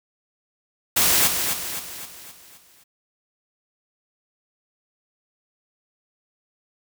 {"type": "noise with echo", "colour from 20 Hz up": "white", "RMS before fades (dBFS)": -18, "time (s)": [0.96, 1.28], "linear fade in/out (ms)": 10, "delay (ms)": 260, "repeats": 6, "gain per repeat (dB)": -6, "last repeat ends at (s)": 2.84, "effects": []}